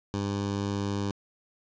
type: tone with notch filter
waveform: 15% pulse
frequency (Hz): 100.4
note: G2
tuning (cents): +42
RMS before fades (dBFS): -30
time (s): 0.14-1.11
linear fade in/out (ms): 0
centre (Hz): 2000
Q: 1.6
effects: resampled to 16000 Hz + 10-bit